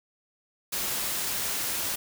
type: noise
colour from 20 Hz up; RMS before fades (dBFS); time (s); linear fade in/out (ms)
white; -30; 0.72-1.96; 10
effects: none